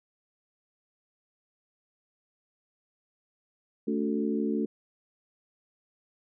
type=harmonic tone with a mistuned harmonic; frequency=73.42 Hz; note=D2; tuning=in tune; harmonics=3 / 4 / 5 / 6; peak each=-29 / -31 / -33 / -35 dBFS; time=3.87-4.66 s; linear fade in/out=10 ms; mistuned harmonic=4; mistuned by=-45 cents; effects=none